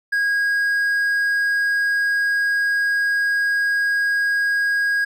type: tone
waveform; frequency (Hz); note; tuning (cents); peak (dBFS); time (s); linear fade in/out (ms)
triangle; 1640; G#6; -22; -15; 0.12-5.05; 10
effects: none